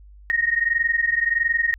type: tone pair together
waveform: sine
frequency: 1853 / 1874.5 Hz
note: A#6 / A#6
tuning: -11 / +9 cents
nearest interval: unison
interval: 20 cents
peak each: -21 dBFS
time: 0.3-1.74 s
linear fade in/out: 0 ms
effects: added 50 Hz sine -43 dBFS peak until 1.78 s